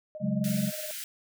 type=tone with tremolo; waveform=sine; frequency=615 Hz; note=D#5; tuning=20 cents flat; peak=-35 dBFS; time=0.15-0.91 s; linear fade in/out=0 ms; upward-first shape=sine; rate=19 Hz; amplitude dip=75%
type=chord; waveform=sine; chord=C# suspended fourth; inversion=none; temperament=equal; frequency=138.59 / 185 / 207.7 Hz; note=C#3 / F#3 / G#3; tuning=0 / 0 / 0 cents; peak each=-32 / -30 / -28 dBFS; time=0.2-0.72 s; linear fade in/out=50 ms
type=high-pass noise; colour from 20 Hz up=white; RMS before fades=-38 dBFS; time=0.44-1.04 s; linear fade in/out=2 ms; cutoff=1400 Hz; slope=96 dB/octave
effects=none